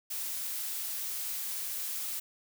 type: noise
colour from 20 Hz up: blue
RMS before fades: -36 dBFS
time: 0.1-2.2 s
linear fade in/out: 10 ms
effects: none